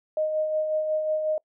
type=tone with tremolo; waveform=sine; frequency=620 Hz; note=D#5; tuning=6 cents flat; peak=-21 dBFS; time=0.17-1.38 s; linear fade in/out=2 ms; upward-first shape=sine; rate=5.5 Hz; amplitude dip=40%; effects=noise-tail reverb RT60 0.1 s tail -25 dB re dry